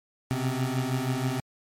25% pulse beating tone pair, 126.4 / 132.7 Hz, B2 / C3, +41 / +25 cents, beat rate 6.3 Hz, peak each -25 / -25 dBFS, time 0.31-1.4 s, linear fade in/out 0 ms, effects MP3 64 kbps

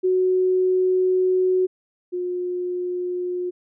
sine tone pair in turn, 370 / 358.8 Hz, F#4 / F4, 0 / +47 cents, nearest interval minor second, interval 53 cents, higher first, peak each -16 / -23 dBFS, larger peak first, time 0.03-1.67 / 2.12-3.51 s, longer first, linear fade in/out 20 ms, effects none

